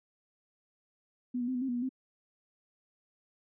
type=tone with pitch steps; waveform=sine; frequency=248 / 241.7 / 258.1 / 246.9 / 266.8 / 243.5 / 241.9 / 260.7 Hz; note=B3 / B3 / C4 / B3 / C4 / B3 / B3 / C4; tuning=+7 / -37 / -23 / 0 / +34 / -24 / -36 / -6 cents; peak=-30 dBFS; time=1.34-1.892 s; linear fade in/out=10 ms; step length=69 ms; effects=none